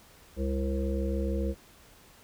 harmonic tone with a mistuned harmonic, 66.9 Hz, C2, 39 cents sharp, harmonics 1 / 3 / 5 / 7 / 8, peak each -29 / -34 / -36 / -37 / -38 dBFS, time 0.36-1.55 s, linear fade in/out 50 ms, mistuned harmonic 1, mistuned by +36 cents, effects pink hiss -56 dBFS RMS until 2.23 s

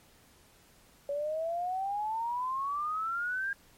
sine exponential sweep, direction up, 562 to 1625 Hz, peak -30 dBFS, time 1.09-3.53 s, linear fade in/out 2 ms, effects pink hiss -61 dBFS RMS until 3.77 s + MP3 64 kbps

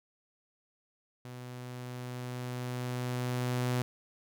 sawtooth tone with level ramp, 124.5 Hz, B2, 14 cents sharp, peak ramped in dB -39 to -24 dBFS, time 1.25-3.82 s, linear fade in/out 0 ms, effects none

